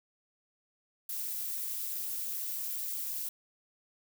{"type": "noise with amplitude modulation", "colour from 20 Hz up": "violet", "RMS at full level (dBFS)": -33, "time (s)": [1.09, 3.29], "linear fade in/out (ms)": 5, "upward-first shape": "sine", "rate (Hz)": 290, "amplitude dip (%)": 75, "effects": []}